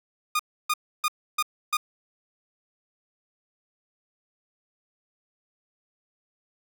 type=tone bursts; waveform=sawtooth; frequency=1224 Hz; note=D#6; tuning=29 cents flat; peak=-18 dBFS; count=5; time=0.35-1.77 s; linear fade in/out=5 ms; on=44 ms; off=300 ms; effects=none